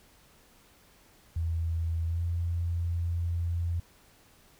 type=tone with pitch glide; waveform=sine; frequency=82.6 to 85.41 Hz; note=E2 to F2; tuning=+4 to -38 cents; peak=-27 dBFS; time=1.36-3.8 s; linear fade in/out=5 ms; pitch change=+58 cents; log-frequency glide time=2.06-2.22 s; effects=pink hiss -60 dBFS RMS until 4.59 s